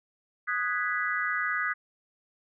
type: chord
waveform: sine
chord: G# minor seventh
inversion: second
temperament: equal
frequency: 1244.5 / 1480 / 1661.2 / 1975.5 Hz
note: D#6 / F#6 / G#6 / B6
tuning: 0 / 0 / 0 / 0 cents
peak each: -32 dBFS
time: 0.47-1.74 s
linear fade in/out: 20 ms
effects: none